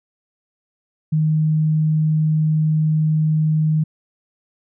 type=tone; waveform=sine; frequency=155.56 Hz; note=D#3; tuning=in tune; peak=-14 dBFS; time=1.12-3.84 s; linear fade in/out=10 ms; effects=none